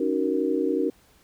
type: chord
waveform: sine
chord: D# minor seventh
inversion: third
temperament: just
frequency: 280 / 311.1 / 373.4 / 466.7 Hz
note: C#4 / D#4 / F#4 / A#4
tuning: +18 / 0 / +16 / +2 cents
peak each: -27 dBFS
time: 0-0.9 s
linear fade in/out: 5 ms
effects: pink hiss -59 dBFS RMS until 1.23 s